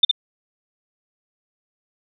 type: tone with echo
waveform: sine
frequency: 3587 Hz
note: A7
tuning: 33 cents sharp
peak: -8 dBFS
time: 0.03-0.05 s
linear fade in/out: 5 ms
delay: 63 ms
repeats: 1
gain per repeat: -5 dB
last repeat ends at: 0.113 s
effects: none